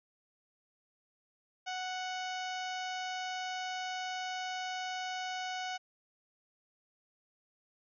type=harmonic tone with a mistuned harmonic; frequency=740 Hz; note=F#5; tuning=in tune; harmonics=1 / 2 / 3 / 4 / 5 / 6 / 7 / 8 / 9; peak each=-38 / -43 / -46 / -45 / -51 / -53 / -51 / -54 / -54 dBFS; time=1.66-5.78 s; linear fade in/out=20 ms; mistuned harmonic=9; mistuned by=-16 cents; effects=none